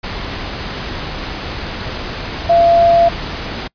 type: tone in noise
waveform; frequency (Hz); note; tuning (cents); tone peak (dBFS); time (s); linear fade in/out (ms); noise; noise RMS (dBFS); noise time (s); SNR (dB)
sine; 681; F5; -44; -7; 2.49-3.09; 10; pink; -24; 0.03-3.68; +14
effects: noise-tail reverb RT60 0.1 s tail -26 dB re dry + resampled to 11025 Hz

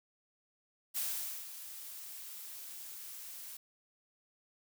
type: noise with ADSR envelope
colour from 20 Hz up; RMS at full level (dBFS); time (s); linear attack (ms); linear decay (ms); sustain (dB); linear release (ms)
blue; -35; 0.94-3.57; 29; 480; -12; 4
effects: none

